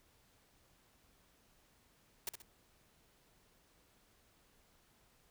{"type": "noise with echo", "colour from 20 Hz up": "white", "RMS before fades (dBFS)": -39, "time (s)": [2.27, 2.29], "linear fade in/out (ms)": 2, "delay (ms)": 65, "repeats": 2, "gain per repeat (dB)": -8, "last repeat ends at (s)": 2.42, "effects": ["pink hiss -70 dBFS RMS until 5.3 s"]}